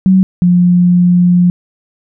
sine tone pair in turn, 188.4 / 177.32 Hz, F#3 / F3, +32 / +27 cents, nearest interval minor second, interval 105 cents, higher first, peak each -4 / -5 dBFS, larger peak first, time 0.06-0.23 / 0.42-1.5 s, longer second, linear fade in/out 0 ms, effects none

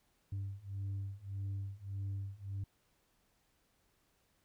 sine beating tone pair, 97.5 / 99.2 Hz, G2 / G2, -9 / +21 cents, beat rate 1.7 Hz, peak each -40 / -39 dBFS, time 0.32-2.64 s, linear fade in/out 5 ms, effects tanh soft clip ceiling -35 dBFS + pink hiss -75 dBFS RMS until 4.44 s

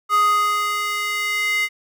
square tone with high-pass filter sweep, 415.3 Hz, G#4, in tune, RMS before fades -20 dBFS, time 0.09-1.69 s, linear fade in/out 50 ms, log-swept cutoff 1200 to 2100 Hz, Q 5.2, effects none

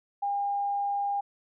sine tone, 806 Hz, G5, 48 cents sharp, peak -26 dBFS, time 0.22-1.21 s, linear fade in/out 10 ms, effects none

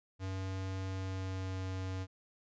square tone with pitch glide, 95 to 94.02 Hz, F#2 to F#2, +46 to +28 cents, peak -37 dBFS, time 0.19-2.07 s, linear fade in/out 50 ms, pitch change -18 cents, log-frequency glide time 0.86-1.65 s, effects resampled to 16000 Hz

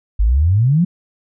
sine exponential sweep, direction up, 47.89 to 185.9 Hz, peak -10 dBFS, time 0.19-0.85 s, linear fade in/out 10 ms, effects none

